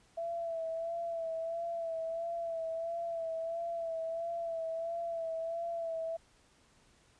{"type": "tone with vibrato", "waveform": "sine", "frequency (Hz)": 665, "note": "E5", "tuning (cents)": 15, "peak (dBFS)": -34, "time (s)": [0.17, 6.17], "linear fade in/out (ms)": 10, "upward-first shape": "sine", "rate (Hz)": 1.5, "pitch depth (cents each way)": 36, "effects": ["pink hiss -66 dBFS RMS until 7.19 s", "resampled to 22050 Hz"]}